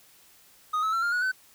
triangle tone with pitch steps, 1244.5 / 1295.1 / 1347.8 / 1402.6 / 1459.6 / 1518.9 Hz, D#6 / E6 / E6 / F6 / F#6 / F#6, 0 / -31 / +38 / +7 / -24 / +45 cents, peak -22 dBFS, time 0.73-1.318 s, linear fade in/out 10 ms, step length 98 ms, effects white hiss -57 dBFS RMS until 1.54 s

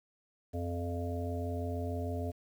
harmonic tone with a mistuned harmonic, 86.4 Hz, F2, 18 cents flat, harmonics 1 / 3 / 5 / 7 / 8, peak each -35 / -40 / -42 / -43 / -44 dBFS, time 0.53-2.32 s, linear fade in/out 20 ms, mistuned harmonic 1, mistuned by +32 cents, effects 10-bit

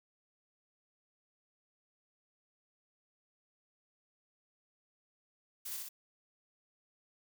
blue noise with echo, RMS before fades -42 dBFS, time 5.65-5.77 s, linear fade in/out 10 ms, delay 60 ms, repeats 2, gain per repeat -2 dB, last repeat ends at 5.89 s, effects none

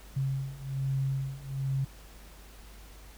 sine beating tone pair, 134.4 / 135.6 Hz, C3 / C#3, +47 / -38 cents, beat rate 1.2 Hz, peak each -33 / -31 dBFS, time 0.16-1.85 s, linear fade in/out 10 ms, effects added 50 Hz sine -49 dBFS peak until 3.17 s + pink hiss -54 dBFS RMS until 3.17 s

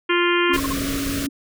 harmonic tone, 349.2 Hz, F4, in tune, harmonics 1 / 3 / 4 / 5 / 6 / 7 / 8 / 9, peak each -19 / -24 / -25 / -26 / -27 / -27 / -28 / -29 dBFS, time 0.09-0.57 s, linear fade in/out 10 ms
sine tone with pitch glide, 275.1 to 277.2 Hz, C#4 to C#4, -13 to 0 cents, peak -24 dBFS, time 0.49-1.29 s, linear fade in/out 10 ms, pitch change +13 cents, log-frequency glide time 0.85-0.91 s
sine tone bursts, 1072 Hz, C6, 42 cents sharp, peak -23 dBFS, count 4, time 0.51-0.729 s, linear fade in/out 5 ms, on 24 ms, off 41 ms
pink band-stop noise, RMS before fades -27 dBFS, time 0.53-1.27 s, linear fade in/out 10 ms, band 660 to 1100 Hz, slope 96 dB/octave
effects none

